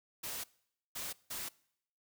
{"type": "noise bursts at uneven times", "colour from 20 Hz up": "white", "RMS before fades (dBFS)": -41, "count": 3, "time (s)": [[0.23, 0.44], [0.95, 1.13], [1.3, 1.49]], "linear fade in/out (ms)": 10, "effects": ["noise-tail reverb RT60 0.7 s tail -23 dB re dry"]}